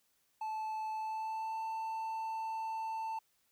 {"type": "tone with pitch glide", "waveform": "triangle", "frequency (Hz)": [872, 889.8], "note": ["A5", "A5"], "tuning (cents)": [-16, 19], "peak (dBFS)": -34, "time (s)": [0.41, 3.19], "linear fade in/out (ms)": 5, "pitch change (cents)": 35, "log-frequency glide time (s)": [0.92, 1.63], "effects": ["white hiss -75 dBFS RMS until 3.51 s"]}